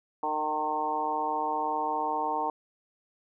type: harmonic tone with a mistuned harmonic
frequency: 153.5 Hz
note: D#3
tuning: 23 cents flat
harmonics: 2 / 3 / 4 / 5 / 6 / 7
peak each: -39 / -37 / -40 / -32 / -30 / -35 dBFS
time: 0.23-2.5 s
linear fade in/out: 2 ms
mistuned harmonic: 6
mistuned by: -16 cents
effects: none